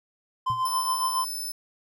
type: tone with tremolo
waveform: triangle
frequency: 1034 Hz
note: C6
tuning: 21 cents flat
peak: -20 dBFS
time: 0.46-1.25 s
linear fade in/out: 10 ms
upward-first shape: sine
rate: 7.2 Hz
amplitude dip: 55%
type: tone with exponential decay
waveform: sine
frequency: 119.4 Hz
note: A#2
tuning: 42 cents sharp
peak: -29 dBFS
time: 0.5-0.7 s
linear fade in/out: 0 ms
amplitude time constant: 42 ms
type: tone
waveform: 15% pulse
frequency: 5274 Hz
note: E8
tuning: in tune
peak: -25 dBFS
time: 0.65-1.52 s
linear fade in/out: 5 ms
effects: none